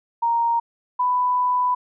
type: tone pair in turn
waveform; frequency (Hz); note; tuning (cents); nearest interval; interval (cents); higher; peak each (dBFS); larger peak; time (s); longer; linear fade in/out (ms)
sine; 932.3 / 994; A#5 / B5; 0 / +11; minor second; 111; second; -17; neither; 0.22-0.6 / 0.99-1.75; second; 10
effects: none